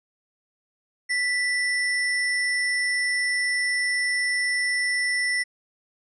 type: tone with sample-and-hold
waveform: sine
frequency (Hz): 1974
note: B6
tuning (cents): -1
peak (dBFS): -21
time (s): 1.09-5.44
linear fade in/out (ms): 20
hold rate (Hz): 7350
effects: resampled to 24000 Hz